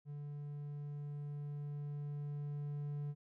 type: tone with level ramp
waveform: triangle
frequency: 145.6 Hz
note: D3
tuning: 15 cents flat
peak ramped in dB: -41 to -36 dBFS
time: 0.05-3.15 s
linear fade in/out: 50 ms
effects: none